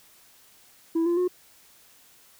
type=tone with pitch steps; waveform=sine; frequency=329.3 / 344.7 / 360.8 Hz; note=E4 / F4 / F#4; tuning=-2 / -23 / -44 cents; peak=-18 dBFS; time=0.95-1.28 s; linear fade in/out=10 ms; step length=110 ms; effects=tanh soft clip ceiling -20 dBFS + white hiss -56 dBFS RMS until 2.39 s